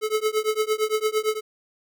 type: tone with tremolo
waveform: square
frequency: 432 Hz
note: A4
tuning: 32 cents flat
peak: -18 dBFS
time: 0.01-1.41 s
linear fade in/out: 50 ms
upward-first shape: triangle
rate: 8.8 Hz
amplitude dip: 100%
effects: none